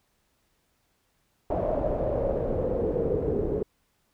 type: noise with low-pass filter sweep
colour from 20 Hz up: pink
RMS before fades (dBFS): -27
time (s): 1.5-3.63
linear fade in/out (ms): 5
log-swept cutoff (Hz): 650 to 410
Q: 5.3
effects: pink hiss -71 dBFS RMS until 4.13 s